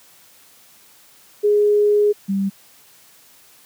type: tone pair in turn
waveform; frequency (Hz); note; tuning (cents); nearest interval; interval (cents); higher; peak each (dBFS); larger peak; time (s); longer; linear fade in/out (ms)
sine; 415.3 / 196; G#4 / G3; 0 / 0; octave + minor second; 1300; first; -12 / -17; first; 1.43-2.13 / 2.28-2.5; first; 20
effects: white hiss -50 dBFS RMS until 3.65 s + high-pass 80 Hz 12 dB/octave